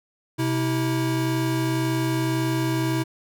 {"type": "tone pair together", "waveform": "square", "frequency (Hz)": [128.74, 324.4], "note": ["C3", "E4"], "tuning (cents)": [-28, -28], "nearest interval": "octave + major third", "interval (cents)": 1600, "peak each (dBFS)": -25, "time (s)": [0.38, 3.04], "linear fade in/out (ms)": 20, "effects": []}